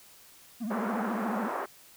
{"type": "tone with vibrato", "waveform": "triangle", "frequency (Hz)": 220, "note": "A3", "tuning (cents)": 0, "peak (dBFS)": -29, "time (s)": [0.6, 1.49], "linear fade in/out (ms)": 20, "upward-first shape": "triangle", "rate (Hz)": 14, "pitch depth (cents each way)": 190}
{"type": "band-pass noise", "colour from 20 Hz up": "white", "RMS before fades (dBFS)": -34, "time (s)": [0.7, 1.66], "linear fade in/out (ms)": 10, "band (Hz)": [310, 1300], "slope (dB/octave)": 24}
{"effects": ["white hiss -55 dBFS RMS until 1.96 s"]}